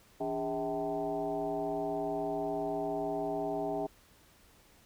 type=tone with frequency modulation; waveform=sine; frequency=527 Hz; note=C5; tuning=12 cents sharp; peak=-31 dBFS; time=0.2-3.87 s; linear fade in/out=10 ms; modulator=120 Hz; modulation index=2.3; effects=pink hiss -62 dBFS RMS until 4.85 s